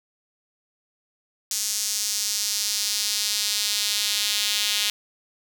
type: tone with high-pass filter sweep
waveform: sawtooth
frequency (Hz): 207.7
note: G#3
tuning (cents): 0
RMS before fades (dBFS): -25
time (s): 1.51-4.9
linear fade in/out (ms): 2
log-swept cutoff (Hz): 6000 to 3400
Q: 1.8
effects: none